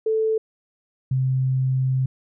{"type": "tone pair in turn", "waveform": "sine", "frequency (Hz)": [440, 130.81], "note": ["A4", "C3"], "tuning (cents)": [0, 0], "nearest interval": "octave + major sixth", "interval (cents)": 2100, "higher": "first", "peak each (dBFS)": [-18, -18], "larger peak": "neither", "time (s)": [[0.06, 0.38], [1.11, 2.06]], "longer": "second", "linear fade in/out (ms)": 5, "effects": []}